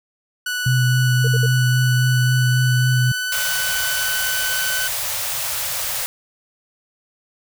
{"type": "tone with pitch glide", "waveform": "sawtooth", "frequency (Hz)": [1480, 1512], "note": ["F#6", "F#6"], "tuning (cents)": [0, 37], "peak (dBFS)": -18, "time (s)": [0.46, 4.88], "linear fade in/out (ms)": 5, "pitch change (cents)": 37, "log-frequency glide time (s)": [1.37, 4.61]}
{"type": "tone with vibrato", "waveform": "sine", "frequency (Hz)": 126.5, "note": "B2", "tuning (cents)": 42, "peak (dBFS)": -14, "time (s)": [0.66, 3.12], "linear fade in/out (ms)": 5, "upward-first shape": "sine", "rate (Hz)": 3.7, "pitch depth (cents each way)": 19}
{"type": "tone bursts", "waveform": "sine", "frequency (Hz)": 456.7, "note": "A#4", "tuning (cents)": -36, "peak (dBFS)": -23, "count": 3, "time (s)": [1.24, 1.463], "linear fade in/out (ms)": 5, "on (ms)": 35, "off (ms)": 59}
{"type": "band-stop noise", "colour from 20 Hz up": "white", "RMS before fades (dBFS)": -24, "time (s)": [3.32, 6.06], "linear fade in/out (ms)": 0, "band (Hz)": [150, 490], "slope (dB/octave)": 96}
{"effects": []}